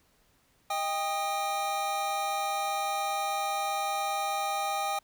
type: tone cluster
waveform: square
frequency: 628 / 798 / 1239 Hz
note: D#5 / G5 / D#6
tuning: +16 / +31 / -8 cents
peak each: -39 / -31 / -35 dBFS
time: 0.7-4.99 s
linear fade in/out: 5 ms
effects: pink hiss -67 dBFS RMS until 5.03 s